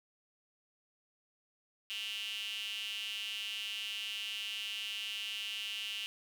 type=tone with high-pass filter; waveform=square; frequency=104 Hz; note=G#2; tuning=3 cents sharp; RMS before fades=-40 dBFS; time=1.9-6.06 s; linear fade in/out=0 ms; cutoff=2900 Hz; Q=9.6; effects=none